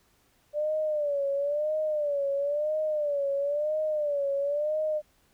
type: tone with vibrato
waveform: sine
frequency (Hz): 587.3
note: D5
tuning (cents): 0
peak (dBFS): -25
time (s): 0.53-5.02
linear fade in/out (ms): 50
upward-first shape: sine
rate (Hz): 0.99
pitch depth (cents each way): 97
effects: pink hiss -66 dBFS RMS until 5.33 s